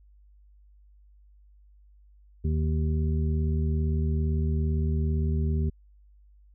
harmonic tone, 77.7 Hz, D#2, 2 cents flat, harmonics 1 / 2 / 3 / 5, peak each -24 / -30 / -34 / -38 dBFS, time 2.44-5.7 s, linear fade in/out 10 ms, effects added 50 Hz sine -53 dBFS peak until 6.54 s

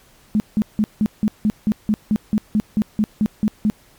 sine tone bursts, 212.8 Hz, G#3, 42 cents sharp, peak -13 dBFS, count 16, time 0.35-3.7 s, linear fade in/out 0 ms, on 50 ms, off 170 ms, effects pink hiss -52 dBFS RMS until 3.98 s + MP3 96 kbps

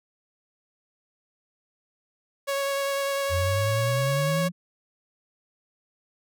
sawtooth tone with vibrato, 554.4 Hz, C#5, in tune, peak -21 dBFS, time 2.47-4.49 s, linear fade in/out 20 ms, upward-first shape sine, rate 10 Hz, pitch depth 12 cents each way
sine exponential sweep, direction up, 84.6 to 176.9 Hz, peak -24 dBFS, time 3.29-4.52 s, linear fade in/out 50 ms
effects none

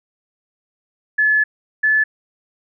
sine tone pair in turn, 1719 / 1731 Hz, A6 / A6, -41 / -29 cents, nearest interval unison, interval 12 cents, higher second, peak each -12 dBFS, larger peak neither, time 1.18-1.44 / 1.83-2.04 s, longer first, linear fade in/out 10 ms, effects none

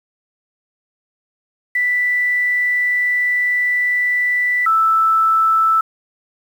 sine tone pair in turn, 1975.5 / 1318.5 Hz, B6 / E6, 0 / 0 cents, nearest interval perfect fifth, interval 700 cents, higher first, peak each -14 / -11 dBFS, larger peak second, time 1.75-4.66 / 4.66-5.81 s, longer first, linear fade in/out 5 ms, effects 7-bit

